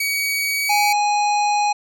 sawtooth tone with pitch glide, 2258 to 2280 Hz, C#7 to C#7, +31 to +48 cents, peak -16 dBFS, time 0-0.93 s, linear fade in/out 5 ms, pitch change +17 cents, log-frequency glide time 0.52-0.81 s
harmonic tone, 829 Hz, G#5, 3 cents flat, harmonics 1 / 3 / 5 / 7 / 9, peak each -16 / -26 / -30 / -33 / -35 dBFS, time 0.69-1.73 s, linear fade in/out 10 ms
effects none

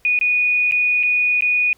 sine tone with dropouts, 2467 Hz, D#7, 15 cents flat, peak -14 dBFS, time 0.05-1.73 s, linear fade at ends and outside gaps 1 ms, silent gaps 0.19-0.212 / 0.712-0.722 / 1.03-1.034 / 1.408-1.422 s, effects pink hiss -57 dBFS RMS until 1.77 s

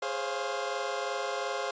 25% pulse chord, Db major seventh, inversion second, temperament equal with one note detuned, 415.3 / 523.3 / 546.1 / 698.5 Hz, Ab4 / C5 / Db5 / F5, 0 / 0 / -26 / 0 cents, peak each -33 dBFS, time 0.02-1.71 s, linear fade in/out 5 ms, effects resampled to 16000 Hz

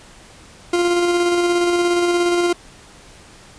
40% pulse tone with tremolo, 349.2 Hz, F4, in tune, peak -13 dBFS, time 0.73-2.53 s, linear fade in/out 5 ms, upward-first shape square, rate 17 Hz, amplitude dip 25%, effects pink hiss -44 dBFS RMS until 3.58 s + resampled to 22050 Hz

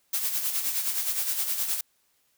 blue noise with tremolo, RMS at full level -26 dBFS, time 0.13-1.81 s, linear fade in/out 5 ms, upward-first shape sine, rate 9.6 Hz, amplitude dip 55%, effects white hiss -69 dBFS RMS until 2.37 s

